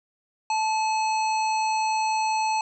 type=harmonic tone with a mistuned harmonic; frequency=857 Hz; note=A5; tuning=46 cents flat; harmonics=1 / 3 / 5 / 7 / 9; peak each=-22 / -32 / -36 / -39 / -41 dBFS; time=0.5-2.61 s; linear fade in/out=2 ms; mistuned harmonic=1; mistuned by=+36 cents; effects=none